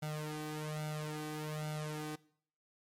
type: tone with flanger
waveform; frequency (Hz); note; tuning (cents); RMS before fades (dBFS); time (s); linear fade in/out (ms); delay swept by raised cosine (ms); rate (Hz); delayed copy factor
sawtooth; 152.8; D#3; -31; -40; 0.02-2.16; 10; 1.4 to 2.6; 1.2; +0.9
effects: noise-tail reverb RT60 0.6 s tail -21 dB re dry + MP3 64 kbps